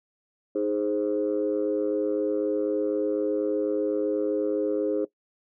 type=chord; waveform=sine; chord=Ab major; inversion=second; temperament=equal; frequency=311.1 / 415.3 / 523.3 Hz; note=Eb4 / Ab4 / C5; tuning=0 / 0 / 0 cents; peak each=-27 / -26 / -28 dBFS; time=0.55-5.05 s; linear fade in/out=5 ms; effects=noise-tail reverb RT60 0.1 s tail -18 dB re dry + tanh soft clip ceiling -16 dBFS